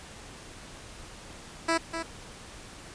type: tone with echo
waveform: 10% pulse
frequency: 329.6 Hz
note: E4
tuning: in tune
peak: -15 dBFS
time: 1.68-1.78 s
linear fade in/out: 10 ms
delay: 250 ms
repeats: 1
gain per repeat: -8 dB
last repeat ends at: 2.03 s
effects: pink hiss -46 dBFS RMS until 2.94 s + resampled to 22050 Hz